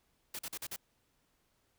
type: noise bursts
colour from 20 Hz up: white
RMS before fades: -41 dBFS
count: 5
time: 0.34-0.762 s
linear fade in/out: 5 ms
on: 50 ms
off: 43 ms
effects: pink hiss -75 dBFS RMS until 1.78 s